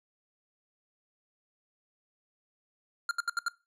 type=tone bursts; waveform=square; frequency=1396.9 Hz; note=F6; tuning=in tune; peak=-27 dBFS; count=5; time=3.09-3.483 s; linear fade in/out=2 ms; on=21 ms; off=72 ms; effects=noise-tail reverb RT60 0.3 s tail -22 dB re dry + low-pass 9000 Hz 12 dB/octave